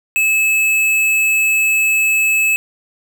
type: tone with hard clipping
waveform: sine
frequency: 2600 Hz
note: E7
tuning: 24 cents flat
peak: -13 dBFS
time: 0.16-2.56 s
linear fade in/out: 0 ms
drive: 13 dB
effects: none